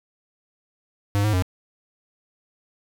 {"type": "tone with pitch steps", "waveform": "square", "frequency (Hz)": [101.5, 106.5, 91.4], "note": ["G#2", "G#2", "F#2"], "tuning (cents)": [-39, 44, -21], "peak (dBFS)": -19, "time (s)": [1.15, 1.423], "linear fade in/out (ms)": 0, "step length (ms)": 91, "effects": []}